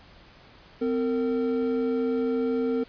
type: tone pair together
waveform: triangle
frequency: 256.6 / 457.2 Hz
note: C4 / A#4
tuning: -34 / -34 cents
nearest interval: minor seventh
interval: 1000 cents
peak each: -24 dBFS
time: 0.81-2.84 s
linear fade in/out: 10 ms
effects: pink hiss -52 dBFS RMS until 2.88 s + resampled to 11025 Hz